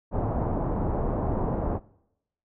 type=low-pass noise; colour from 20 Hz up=pink; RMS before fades=-27 dBFS; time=0.11-1.8 s; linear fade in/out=50 ms; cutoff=910 Hz; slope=24 dB/octave; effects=noise-tail reverb RT60 0.8 s tail -22 dB re dry